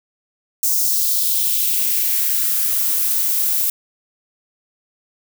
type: noise with high-pass filter sweep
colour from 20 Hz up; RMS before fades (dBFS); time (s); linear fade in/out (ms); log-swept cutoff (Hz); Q
violet; -18; 0.63-3.7; 2; 6100 to 540; 2
effects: none